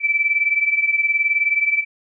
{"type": "beating tone pair", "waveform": "sine", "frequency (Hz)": [2317, 2336], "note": ["D7", "D7"], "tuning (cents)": [-24, -10], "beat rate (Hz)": 19, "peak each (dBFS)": [-17, -21], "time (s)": [0, 1.85], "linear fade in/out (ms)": 50, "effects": []}